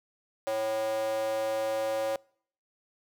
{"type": "tone with high-pass filter", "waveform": "square", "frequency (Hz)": 110, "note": "A2", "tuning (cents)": 0, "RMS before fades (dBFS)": -30, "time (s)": [0.47, 2.16], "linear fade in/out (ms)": 0, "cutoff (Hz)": 590, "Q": 7.8, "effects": ["noise-tail reverb RT60 0.6 s tail -26 dB re dry"]}